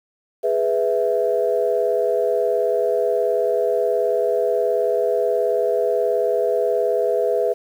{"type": "chord", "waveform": "sine", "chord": "E major", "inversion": "first", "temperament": "equal", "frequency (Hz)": [415.3, 493.9, 659.3], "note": ["G#4", "B4", "E5"], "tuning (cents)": [0, 0, 0], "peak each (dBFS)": [-21, -20, -21], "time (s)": [0.43, 7.54], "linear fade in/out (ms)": 20, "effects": ["tanh soft clip ceiling -7 dBFS", "8-bit"]}